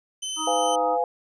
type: tone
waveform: 20% pulse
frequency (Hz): 3054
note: G7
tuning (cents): -46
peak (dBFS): -23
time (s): 0.22-0.76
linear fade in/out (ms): 10
type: harmonic tone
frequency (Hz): 313.4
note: D#4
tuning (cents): +13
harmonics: 1 / 3 / 4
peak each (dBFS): -34 / -32 / -30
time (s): 0.36-0.98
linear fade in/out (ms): 50
type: chord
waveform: sine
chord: F diminished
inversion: second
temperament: equal with one note detuned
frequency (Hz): 504.8 / 698.5 / 830.6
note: Cb5 / F5 / Ab5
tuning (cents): +38 / 0 / 0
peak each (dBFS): -25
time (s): 0.47-1.04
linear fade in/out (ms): 2
effects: resampled to 22050 Hz